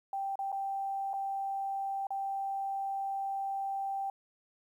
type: tone with dropouts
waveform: sine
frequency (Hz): 784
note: G5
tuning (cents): 0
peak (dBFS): -32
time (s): 0.13-4.1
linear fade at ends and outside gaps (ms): 2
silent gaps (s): 0.356-0.39 / 0.519-0.526 / 1.133-1.138 / 2.069-2.105
effects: 11-bit